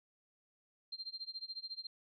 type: tone with tremolo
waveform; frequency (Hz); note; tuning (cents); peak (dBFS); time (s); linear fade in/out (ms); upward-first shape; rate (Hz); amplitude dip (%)
sine; 4171; C8; -6; -39; 0.92-1.87; 5; sine; 14; 95
effects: none